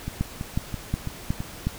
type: two click trains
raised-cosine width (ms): 5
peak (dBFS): -17 / -11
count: 5 / 5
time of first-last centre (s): 0.08-1.405 / 0.21-1.67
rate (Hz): 3.02 / 2.74
effects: pink hiss -41 dBFS RMS until 1.78 s